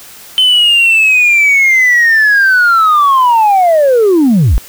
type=linear sweep; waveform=sine; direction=down; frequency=3068 to 36.71 Hz; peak=-3 dBFS; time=0.38-4.58 s; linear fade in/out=0 ms; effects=tanh soft clip ceiling -3 dBFS + white hiss -34 dBFS RMS until 4.68 s